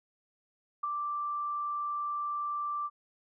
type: tone with ADSR envelope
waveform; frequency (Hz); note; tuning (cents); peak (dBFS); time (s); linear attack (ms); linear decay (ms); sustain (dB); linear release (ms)
sine; 1174.7; D6; 0; -27; 0.83-2.9; 9; 12; -4; 44
effects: none